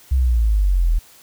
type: exponential sweep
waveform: sine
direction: down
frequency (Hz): 68 to 39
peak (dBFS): -13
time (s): 0.11-0.99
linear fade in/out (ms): 10
effects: white hiss -48 dBFS RMS until 1.22 s